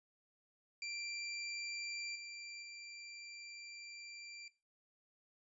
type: tone with level steps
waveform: 25% pulse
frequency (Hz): 2361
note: D7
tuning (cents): +9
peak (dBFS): -37 / -43 / -45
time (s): 0.82-4.48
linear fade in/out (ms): 2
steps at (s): 2.15 / 2.62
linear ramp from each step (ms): 10
effects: noise-tail reverb RT60 0.3 s tail -19 dB re dry + resampled to 22050 Hz